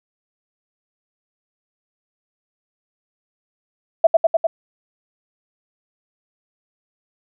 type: tone with echo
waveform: sine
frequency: 659.3 Hz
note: E5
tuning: in tune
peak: -6 dBFS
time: 4.04-4.07 s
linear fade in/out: 5 ms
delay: 100 ms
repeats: 4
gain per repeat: -2 dB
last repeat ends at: 4.47 s
effects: none